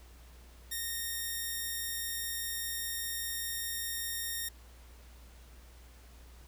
5% pulse tone, 1845 Hz, A#6, 18 cents flat, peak -24 dBFS, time 0.71-4.49 s, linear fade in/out 10 ms, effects added 60 Hz sine -52 dBFS peak until 6.47 s + pink hiss -60 dBFS RMS until 6.47 s

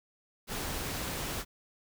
pink noise, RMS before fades -36 dBFS, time 0.47-1.45 s, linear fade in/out 50 ms, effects none

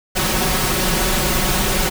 pink noise with comb filter, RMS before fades -18 dBFS, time 0.15-1.9 s, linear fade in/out 20 ms, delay 5.4 ms, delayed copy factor +0.8, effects none

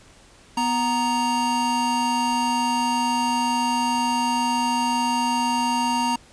square tone pair together, 246.9 / 933.8 Hz, B3 / A#5, 0 / +3 cents, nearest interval octave + major seventh, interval 2303 cents, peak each -26 / -22 dBFS, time 0.57-6.16 s, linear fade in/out 5 ms, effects pink hiss -51 dBFS RMS until 6.32 s + resampled to 22050 Hz

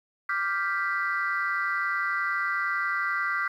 sine chord, G dominant seventh, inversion second, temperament equal, 1174.7 / 1396.9 / 1568 / 1975.5 Hz, D6 / F6 / G6 / B6, 0 / 0 / 0 / 0 cents, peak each -30 dBFS, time 0.29-3.48 s, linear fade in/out 5 ms, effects tanh soft clip ceiling -17 dBFS + 10-bit

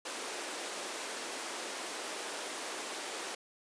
pink high-pass noise, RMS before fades -40 dBFS, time 0.05-3.35 s, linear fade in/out 5 ms, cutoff 330 Hz, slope 24 dB/octave, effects resampled to 22050 Hz

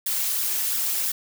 blue noise with flanger, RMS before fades -25 dBFS, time 0.06-1.12 s, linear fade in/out 5 ms, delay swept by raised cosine 0.56 to 3.76 ms, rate 2.9 Hz, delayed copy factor +0.65, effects none

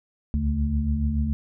sine tone cluster, 66.8 / 73.8 / 143.7 / 220.8 Hz, C2 / D2 / D3 / A3, +36 / +9 / -37 / +6 cents, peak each -31 / -23 / -32 / -27 dBFS, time 0.34-1.33 s, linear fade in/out 0 ms, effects none

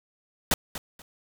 pink noise with echo, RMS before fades -22 dBFS, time 0.51-0.54 s, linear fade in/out 2 ms, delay 240 ms, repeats 2, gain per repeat -13 dB, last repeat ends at 1.02 s, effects none

